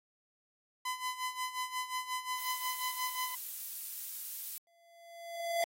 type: tone with tremolo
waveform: sawtooth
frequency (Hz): 1012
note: B5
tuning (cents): +42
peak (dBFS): -29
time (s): 0.85-3.35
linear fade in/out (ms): 5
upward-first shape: sine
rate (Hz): 5.6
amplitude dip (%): 75
type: noise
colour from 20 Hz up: violet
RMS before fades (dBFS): -40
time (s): 2.38-4.58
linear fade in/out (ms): 2
type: tone with exponential growth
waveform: square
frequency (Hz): 680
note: F5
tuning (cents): -46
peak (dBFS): -29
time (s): 4.67-5.64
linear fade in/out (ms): 1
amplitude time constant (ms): 210
effects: AAC 48 kbps